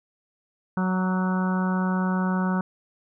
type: harmonic tone with a mistuned harmonic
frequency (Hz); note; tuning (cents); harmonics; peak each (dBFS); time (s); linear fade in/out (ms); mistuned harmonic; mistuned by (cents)
185.3; F#3; +3; 1 / 2 / 3 / 4 / 5 / 6 / 7 / 8; -22 / -36 / -37 / -38 / -33 / -37 / -36 / -35; 0.77-2.61; 2; 6; +24
effects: none